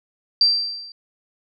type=tone with level ramp; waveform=sine; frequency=4699 Hz; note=D8; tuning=in tune; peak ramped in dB=-10 to -38 dBFS; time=0.41-0.92 s; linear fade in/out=2 ms; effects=none